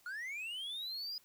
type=linear sweep; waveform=triangle; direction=up; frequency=1396.9 to 4984 Hz; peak=-38 dBFS; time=0.06-1.18 s; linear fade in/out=2 ms; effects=white hiss -67 dBFS RMS until 1.24 s